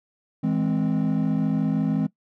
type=chord; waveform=triangle; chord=E augmented; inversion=none; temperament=equal with one note detuned; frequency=162.26 / 207.7 / 261.6 Hz; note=E3 / G#3 / B#3; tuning=-27 / 0 / 0 cents; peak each=-22 dBFS; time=0.43-2.07 s; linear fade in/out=10 ms; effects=noise-tail reverb RT60 0.1 s tail -19 dB re dry + tanh soft clip ceiling -13 dBFS